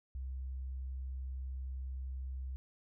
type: tone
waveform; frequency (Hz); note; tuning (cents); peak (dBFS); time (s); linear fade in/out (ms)
sine; 65.2; C2; -5; -38; 0.15-2.56; 0
effects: none